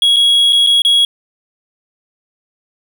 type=tone with dropouts; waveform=triangle; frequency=3322 Hz; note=G#7; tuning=in tune; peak=-6 dBFS; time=0.02-1.05 s; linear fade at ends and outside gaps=2 ms; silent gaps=0.162-0.166 / 0.525-0.529 / 0.665-0.67 / 0.82-0.849 s; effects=none